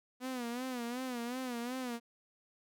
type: tone with vibrato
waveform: sawtooth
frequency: 246.9 Hz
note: B3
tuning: in tune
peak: -33 dBFS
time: 0.2-2 s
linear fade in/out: 50 ms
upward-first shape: sine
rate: 2.7 Hz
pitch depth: 94 cents each way
effects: none